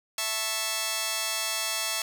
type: chord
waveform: 5% pulse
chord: A major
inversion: second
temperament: just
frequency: 660 / 880 / 1100 Hz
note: E5 / A5 / C#6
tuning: +2 / 0 / -14 cents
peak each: -21 / -22 / -22 dBFS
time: 0.18-2.02 s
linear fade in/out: 2 ms
effects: none